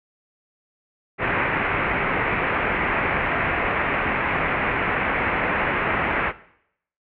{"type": "low-pass noise", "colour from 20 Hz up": "white", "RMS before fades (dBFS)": -23, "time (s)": [1.18, 6.33], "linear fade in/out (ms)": 50, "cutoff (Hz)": 2400, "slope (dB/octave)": 48, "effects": ["noise-tail reverb RT60 0.7 s tail -17 dB re dry"]}